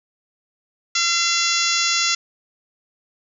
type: harmonic tone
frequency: 683 Hz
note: F5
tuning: 39 cents flat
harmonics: 2 / 3 / 4 / 5 / 6 / 7 / 8 / 9 / 10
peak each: -26 / -26 / -26 / -26 / -26 / -26 / -26 / -26 / -26 dBFS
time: 0.95-2.15 s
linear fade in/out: 5 ms
effects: none